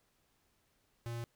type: tone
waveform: square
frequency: 117.4 Hz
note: A#2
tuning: 13 cents sharp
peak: -39 dBFS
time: 1.06-1.24 s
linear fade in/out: 0 ms
effects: pink hiss -75 dBFS RMS until 1.35 s